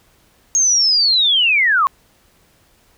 sine linear sweep, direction down, 6560 to 1046.5 Hz, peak -11 dBFS, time 0.55-1.87 s, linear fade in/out 0 ms, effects pink hiss -55 dBFS RMS until 2.97 s

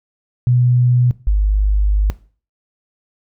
sine tone pair in turn, 123.47 / 50.84 Hz, B2 / G#1, 0 / -36 cents, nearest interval octave + minor third, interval 1536 cents, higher first, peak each -10 dBFS, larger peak neither, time 0.47-1.11 / 1.27-2.1 s, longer second, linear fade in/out 0 ms, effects noise-tail reverb RT60 0.4 s tail -18 dB re dry

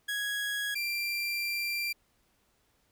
30% pulse tone pair in turn, 1661.2 / 2367 Hz, G#6 / D7, 0 / +13 cents, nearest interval tritone, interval 613 cents, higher second, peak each -28 dBFS, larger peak neither, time 0.08-0.75 / 0.75-1.93 s, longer second, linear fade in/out 10 ms, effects pink hiss -71 dBFS RMS until 2.91 s

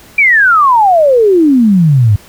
sine exponential sweep, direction down, 2390 to 98 Hz, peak -4 dBFS, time 0.18-2.16 s, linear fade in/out 5 ms, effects pink hiss -39 dBFS RMS until 2.28 s

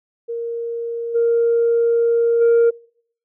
sine tone with level steps, 466.2 Hz, A#4, in tune, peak -22 / -12 / -8 dBFS, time 0.28-2.71 s, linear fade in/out 20 ms, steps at 1.14 / 2.4 s, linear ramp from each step 20 ms, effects noise-tail reverb RT60 0.6 s tail -26 dB re dry + tanh soft clip ceiling -9 dBFS

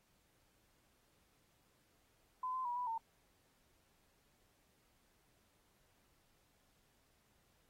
sine tone with pitch steps, 1016 / 1030 / 966 / 987 / 906 Hz, B5 / C6 / B5 / B5 / A#5, +49 / -28 / -39 / -1 / -50 cents, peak -37 dBFS, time 2.43-2.98 s, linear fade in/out 5 ms, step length 110 ms, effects pink hiss -75 dBFS RMS until 7.69 s + AAC 48 kbps

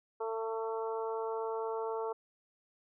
harmonic tone, 223.9 Hz, A3, 30 cents sharp, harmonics 2 / 3 / 4 / 5 / 6, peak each -35 / -44 / -40 / -45 / -48 dBFS, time 0.2-2.13 s, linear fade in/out 10 ms, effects none

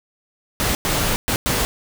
pink noise bursts at uneven times, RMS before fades -20 dBFS, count 4, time 0.6-0.75 / 0.85-1.16 / 1.28-1.36 / 1.46-1.65 s, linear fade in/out 0 ms, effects none

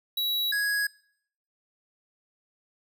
square tone pair in turn, 3900 / 1663.6 Hz, B7 / G#6, -23 / +2 cents, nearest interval octave + minor third, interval 1475 cents, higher first, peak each -26 / -25 dBFS, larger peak second, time 0.17-0.52 / 0.52-0.87 s, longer neither, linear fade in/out 5 ms, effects noise-tail reverb RT60 0.7 s tail -24 dB re dry

